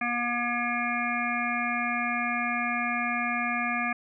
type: harmonic tone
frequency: 240 Hz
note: B3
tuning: 49 cents flat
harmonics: 1 / 3 / 5 / 7 / 9 / 10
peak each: -33 / -33 / -33 / -33 / -33 / -33 dBFS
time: 0.01-3.93 s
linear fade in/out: 5 ms
effects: none